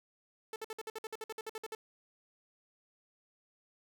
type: tone bursts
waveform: sawtooth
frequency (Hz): 440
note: A4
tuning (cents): 0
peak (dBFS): -35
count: 15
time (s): 0.53-1.75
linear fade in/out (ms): 2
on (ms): 30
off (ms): 55
effects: none